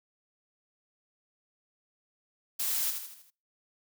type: noise with echo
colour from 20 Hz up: blue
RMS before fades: -31 dBFS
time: 2.59-2.91 s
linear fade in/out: 10 ms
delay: 79 ms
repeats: 5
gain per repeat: -6 dB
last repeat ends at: 3.305 s
effects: noise-tail reverb RT60 0.4 s tail -26 dB re dry